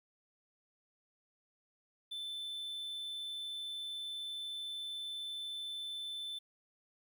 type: tone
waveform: triangle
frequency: 3527 Hz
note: A7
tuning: 3 cents sharp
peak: -38 dBFS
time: 2.11-6.39 s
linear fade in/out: 10 ms
effects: 12-bit